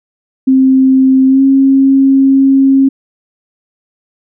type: tone with pitch glide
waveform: sine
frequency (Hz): 263.4 to 270.2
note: C4 to C#4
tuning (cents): +12 to -44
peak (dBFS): -4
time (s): 0.47-2.89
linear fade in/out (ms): 10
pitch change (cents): +44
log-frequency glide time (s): 1.27-1.42
effects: none